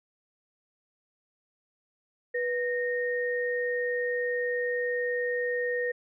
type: tone pair together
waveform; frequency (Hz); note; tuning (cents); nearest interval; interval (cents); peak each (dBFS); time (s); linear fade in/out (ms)
sine; 489.8 / 1849.2; B4 / A#6; -14 / -14; octave + major seventh; 2300; -28 / -31; 2.34-5.92; 10
effects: none